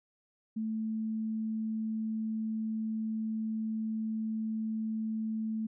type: tone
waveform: sine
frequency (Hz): 220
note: A3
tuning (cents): 0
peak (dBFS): -31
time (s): 0.56-5.67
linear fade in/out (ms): 10
effects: none